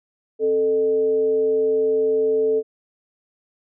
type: tone with frequency modulation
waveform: sine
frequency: 440 Hz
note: A4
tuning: in tune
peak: -16 dBFS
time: 0.39-2.63 s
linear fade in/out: 50 ms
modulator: 172 Hz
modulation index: 0.31
effects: none